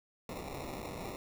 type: noise with sample-and-hold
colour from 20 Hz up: white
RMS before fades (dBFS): -42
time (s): 0.29-1.16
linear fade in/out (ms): 2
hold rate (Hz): 1575
effects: none